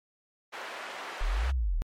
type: band-pass noise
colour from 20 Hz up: white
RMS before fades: -40 dBFS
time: 0.52-1.52 s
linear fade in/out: 20 ms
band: 490 to 1800 Hz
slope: 12 dB/octave
type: linear two-way sweep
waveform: sine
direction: up then down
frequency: 32.08 to 68.7 to 32.08 Hz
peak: -25 dBFS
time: 1.21-1.82 s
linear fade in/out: 0 ms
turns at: 1.52 s
effects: MP3 64 kbps